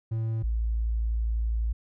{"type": "tone pair in turn", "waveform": ["triangle", "sine"], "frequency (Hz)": [112.1, 56.05], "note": ["A2", "A1"], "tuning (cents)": [33, 33], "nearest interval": "octave", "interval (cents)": 1200, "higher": "first", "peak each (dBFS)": -24, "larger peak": "neither", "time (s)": [[0.11, 0.43], [0.43, 1.73]], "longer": "second", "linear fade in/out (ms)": 10, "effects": []}